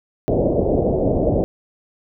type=low-pass noise; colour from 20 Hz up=white; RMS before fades=-18 dBFS; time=0.28-1.44 s; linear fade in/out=0 ms; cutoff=640 Hz; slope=48 dB/octave; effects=none